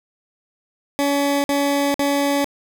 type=tone bursts; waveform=20% pulse; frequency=283 Hz; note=C#4; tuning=36 cents sharp; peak=-12 dBFS; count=3; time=0.99-2.444 s; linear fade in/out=0 ms; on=450 ms; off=52 ms; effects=none